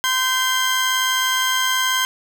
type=tone cluster; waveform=30% pulse; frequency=1029 / 1550 / 3199 Hz; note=C6 / G6 / G7; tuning=-29 / -20 / +34 cents; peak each=-19 dBFS; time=0.04-2.05 s; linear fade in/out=0 ms; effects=none